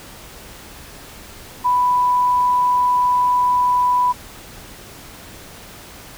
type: tone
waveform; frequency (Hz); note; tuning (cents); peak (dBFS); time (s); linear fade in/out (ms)
sine; 990; B5; +4; -13; 1.64-4.13; 20
effects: pink hiss -39 dBFS RMS until 6.17 s